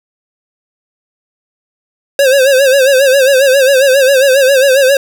square tone with vibrato, 537 Hz, C5, 45 cents sharp, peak -6 dBFS, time 2.19-4.97 s, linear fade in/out 2 ms, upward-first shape sine, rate 7.4 Hz, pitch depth 92 cents each way, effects none

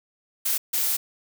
blue noise bursts at uneven times, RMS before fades -24 dBFS, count 2, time 0.45-0.58 / 0.73-0.97 s, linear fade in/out 10 ms, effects none

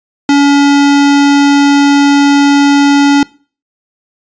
square tone, 283.6 Hz, C#4, 40 cents sharp, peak -5 dBFS, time 0.29-3.23 s, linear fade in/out 2 ms, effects noise-tail reverb RT60 0.4 s tail -23 dB re dry + resampled to 16000 Hz

